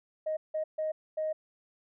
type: tone bursts at uneven times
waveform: sine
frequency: 624 Hz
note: D#5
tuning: 5 cents sharp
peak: -28 dBFS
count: 4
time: 0.26-0.37 / 0.54-0.64 / 0.78-0.92 / 1.17-1.33 s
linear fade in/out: 10 ms
effects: tanh soft clip ceiling -24 dBFS